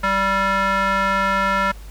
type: tone with band-pass filter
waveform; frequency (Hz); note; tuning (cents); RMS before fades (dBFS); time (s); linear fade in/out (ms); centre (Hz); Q
square; 194.6; G3; -12; -19; 0.03-1.72; 10; 1400; 2.2
effects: added 50 Hz sine -34 dBFS peak until 1.9 s + pink hiss -47 dBFS RMS until 1.9 s